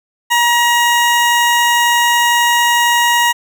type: tone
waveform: 20% pulse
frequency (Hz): 951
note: A#5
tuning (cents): +34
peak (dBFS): -5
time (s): 0.3-3.33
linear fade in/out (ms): 20
effects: none